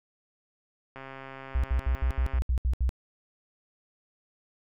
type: click train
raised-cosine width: 0.5 ms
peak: -27 dBFS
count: 192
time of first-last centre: 0.96-2.385 s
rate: 134 Hz
type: tone bursts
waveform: sine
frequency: 62.6 Hz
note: B1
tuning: 24 cents sharp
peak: -22 dBFS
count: 9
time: 1.55-2.892 s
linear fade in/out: 0 ms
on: 86 ms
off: 71 ms
effects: none